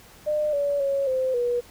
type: tone with pitch steps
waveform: sine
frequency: 603 / 571 / 553 / 519 / 483.6 Hz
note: D5 / D5 / C#5 / C5 / B4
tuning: +46 / -49 / -4 / -14 / -36 cents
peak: -21 dBFS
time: 0.26-1.61 s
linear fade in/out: 20 ms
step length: 270 ms
effects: pink hiss -50 dBFS RMS until 1.7 s